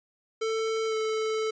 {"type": "tone with pitch glide", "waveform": "square", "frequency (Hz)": [444.4, 438], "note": ["A4", "A4"], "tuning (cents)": [17, -8], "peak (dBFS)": -27, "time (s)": [0.41, 1.51], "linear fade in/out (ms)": 10, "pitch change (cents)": -25, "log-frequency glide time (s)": [0.87, 0.95], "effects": ["resampled to 16000 Hz"]}